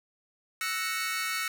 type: chord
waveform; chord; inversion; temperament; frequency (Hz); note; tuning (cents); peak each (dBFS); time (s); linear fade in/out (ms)
sawtooth; F# dominant seventh; third; equal; 1318.5 / 1480 / 1864.7 / 2217; E6 / F#6 / A#6 / C#7; 0 / 0 / 0 / 0; -31 / -34 / -33 / -30; 0.61-1.48; 2
effects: none